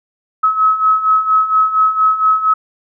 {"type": "beating tone pair", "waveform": "sine", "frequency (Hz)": [1282, 1286.3], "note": ["E6", "E6"], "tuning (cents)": [-49, -43], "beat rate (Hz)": 4.3, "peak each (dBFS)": [-16, -11], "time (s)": [0.43, 2.54], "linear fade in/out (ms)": 10, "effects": []}